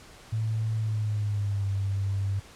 sine tone with pitch glide, 110.4 to 98.36 Hz, A2 to G2, +6 to +6 cents, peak -25 dBFS, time 0.32-2.4 s, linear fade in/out 10 ms, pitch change -200 cents, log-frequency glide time 0.75-1.7 s, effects pink hiss -50 dBFS RMS until 2.55 s + low-pass 9000 Hz 12 dB/octave

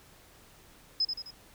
sine tone with echo, 5100 Hz, D#8, 42 cents sharp, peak -24 dBFS, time 1-1.05 s, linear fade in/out 5 ms, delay 86 ms, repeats 3, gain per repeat -6 dB, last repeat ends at 1.308 s, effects pink hiss -57 dBFS RMS until 1.54 s

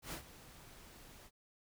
pink noise with ADSR envelope, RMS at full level -42 dBFS, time 0.02-1.31 s, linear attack 100 ms, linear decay 99 ms, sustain -15 dB, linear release 56 ms, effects none

